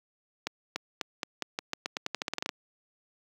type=accelerating click train; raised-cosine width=0.2 ms; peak=-13 dBFS; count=18; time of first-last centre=0.47-2.492 s; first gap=290 ms; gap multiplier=0.87; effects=high-pass 200 Hz 12 dB/octave + 9-bit